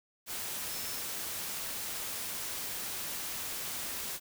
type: tone in noise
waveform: sine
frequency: 5274 Hz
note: E8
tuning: in tune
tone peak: -45 dBFS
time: 0.68-1.03 s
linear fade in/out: 50 ms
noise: white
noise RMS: -38 dBFS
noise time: 0.26-4.2 s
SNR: -10 dB
effects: none